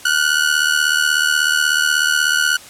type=ring-modulated tone; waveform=sawtooth; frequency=1472 Hz; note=F#6; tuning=9 cents flat; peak=-7 dBFS; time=0.05-2.57 s; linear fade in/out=5 ms; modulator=38.2 Hz; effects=white hiss -39 dBFS RMS until 2.69 s + low-pass 11000 Hz 12 dB/octave